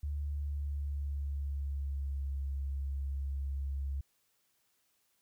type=tone with pitch glide; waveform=sine; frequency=72.7 to 68.82 Hz; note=D2 to C#2; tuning=-17 to -12 cents; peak=-33 dBFS; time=0.03-4.01 s; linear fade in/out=5 ms; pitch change=-95 cents; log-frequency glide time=0.14-2.3 s; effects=white hiss -75 dBFS RMS until 5.21 s